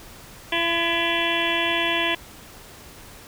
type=harmonic tone with a mistuned harmonic; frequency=337.7 Hz; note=E4; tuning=42 cents sharp; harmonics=1 / 2 / 3 / 5 / 6 / 7 / 8 / 9 / 10; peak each=-29 / -29 / -29 / -29 / -29 / -29 / -29 / -29 / -29 dBFS; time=0.52-2.15 s; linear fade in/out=5 ms; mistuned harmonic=6; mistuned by=-30 cents; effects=pink hiss -44 dBFS RMS until 3.27 s